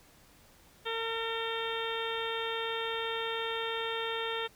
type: harmonic tone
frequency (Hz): 454.3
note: A#4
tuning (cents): -45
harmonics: 1 / 2 / 3 / 4 / 5 / 6 / 7 / 8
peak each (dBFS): -36 / -40 / -40 / -41 / -45 / -44 / -41 / -41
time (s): 0.85-4.48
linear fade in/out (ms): 20
effects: pink hiss -60 dBFS RMS until 4.55 s